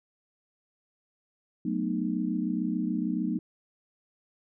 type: chord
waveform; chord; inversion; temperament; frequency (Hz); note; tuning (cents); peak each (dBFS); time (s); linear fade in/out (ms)
sine; B dominant seventh; second; equal with one note detuned; 185 / 220 / 246.9 / 306.7; F#3 / A3 / B3 / D#4; 0 / 0 / 0 / -25; -32; 1.65-3.39; 5
effects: none